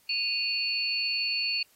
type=tone cluster; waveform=sine; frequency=2479 / 2765 / 4442 Hz; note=D#7 / F7 / C#8; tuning=-7 / -18 / +3 cents; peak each=-33 / -33 / -28 dBFS; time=0.09-1.63 s; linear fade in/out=5 ms; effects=white hiss -63 dBFS RMS until 1.75 s + AAC 48 kbps